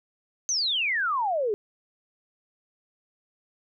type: exponential sweep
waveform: sine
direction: down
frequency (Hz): 6380 to 396.6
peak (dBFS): -23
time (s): 0.49-1.54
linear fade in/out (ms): 0
effects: none